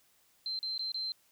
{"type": "tone with dropouts", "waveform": "sine", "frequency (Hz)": 4117, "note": "C8", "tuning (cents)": -29, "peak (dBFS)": -33, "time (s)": [0.46, 1.12], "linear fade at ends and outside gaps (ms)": 1, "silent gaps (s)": [[0.59, 0.629], [0.779, 0.793], [0.919, 0.944]], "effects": ["white hiss -68 dBFS RMS until 1.31 s"]}